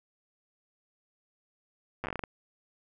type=slowing click train; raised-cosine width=0.5 ms; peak=-19 dBFS; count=10; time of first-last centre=2.04-2.238 s; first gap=8 ms; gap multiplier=1.24; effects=none